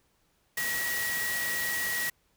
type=tone in noise; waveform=sine; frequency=1915 Hz; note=A#6; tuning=46 cents sharp; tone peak=-30 dBFS; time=0.57-2.1 s; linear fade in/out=5 ms; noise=white; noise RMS=-34 dBFS; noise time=0.57-2.1 s; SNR=+1 dB; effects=pink hiss -70 dBFS RMS until 2.36 s